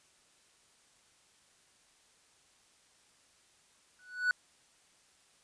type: tone with exponential growth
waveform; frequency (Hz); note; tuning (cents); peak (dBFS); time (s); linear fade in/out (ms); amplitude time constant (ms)
triangle; 1480; F#6; 0; -21; 3.99-4.31; 1; 69
effects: white hiss -66 dBFS RMS until 5.43 s + resampled to 22050 Hz